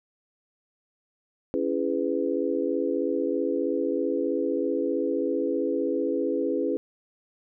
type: chord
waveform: sine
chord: C# minor seventh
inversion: none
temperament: just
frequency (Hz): 277.2 / 332.6 / 415.8 / 498.9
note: C#4 / E4 / G#4 / B4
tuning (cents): 0 / +16 / +2 / +17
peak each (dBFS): -29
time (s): 1.54-6.77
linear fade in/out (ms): 0
effects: none